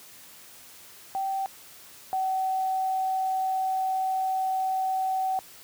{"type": "tone pair in turn", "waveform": "sine", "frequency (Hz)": [775, 758.6], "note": ["G5", "F#5"], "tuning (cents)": [-20, 43], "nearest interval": "unison", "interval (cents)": 37, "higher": "first", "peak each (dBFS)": [-26, -24], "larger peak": "second", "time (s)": [[1.15, 1.46], [2.13, 5.39]], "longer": "second", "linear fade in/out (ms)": 0, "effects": ["white hiss -49 dBFS RMS until 5.63 s", "high-pass 60 Hz 12 dB/octave"]}